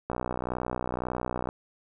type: click train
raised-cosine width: 1 ms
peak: -16 dBFS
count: 87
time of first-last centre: 0.1-1.489 s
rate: 61.9 Hz
effects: none